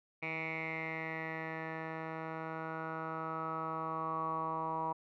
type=tone with low-pass filter sweep; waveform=10% pulse; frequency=160.7 Hz; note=E3; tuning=44 cents flat; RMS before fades=-39 dBFS; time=0.22-4.93 s; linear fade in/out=10 ms; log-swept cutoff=2300 to 1000 Hz; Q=9.8; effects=none